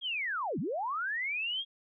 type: linear two-way sweep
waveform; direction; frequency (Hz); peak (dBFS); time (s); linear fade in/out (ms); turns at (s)
sine; down then up; 3322 to 134.3 to 3322; -31; 0.01-1.65; 50; 0.59
effects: none